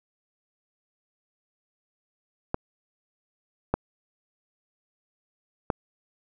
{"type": "clicks", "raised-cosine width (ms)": 1, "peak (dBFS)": [-11, -8, -9], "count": 3, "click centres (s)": [2.544, 3.74, 5.702], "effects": []}